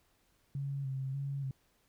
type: tone with vibrato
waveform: sine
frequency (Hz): 136.3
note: C#3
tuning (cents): -29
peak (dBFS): -34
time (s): 0.55-1.51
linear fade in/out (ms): 2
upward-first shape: square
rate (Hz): 1.7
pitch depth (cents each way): 36
effects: pink hiss -72 dBFS RMS until 1.88 s